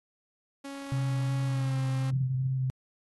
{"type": "tone with pitch glide", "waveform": "sawtooth", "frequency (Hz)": [277.2, 265.9], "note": ["C#4", "C4"], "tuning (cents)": [0, 28], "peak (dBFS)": -34, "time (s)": [0.64, 2.11], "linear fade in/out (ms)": 10, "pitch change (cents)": -72, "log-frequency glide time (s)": [1.46, 1.76]}
{"type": "tone with vibrato", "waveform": "sine", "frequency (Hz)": 130.81, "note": "C3", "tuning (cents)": 0, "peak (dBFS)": -26, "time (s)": [0.92, 2.7], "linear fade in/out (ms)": 0, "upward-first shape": "square", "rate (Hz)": 2.7, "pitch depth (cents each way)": 11}
{"effects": ["AAC 32 kbps"]}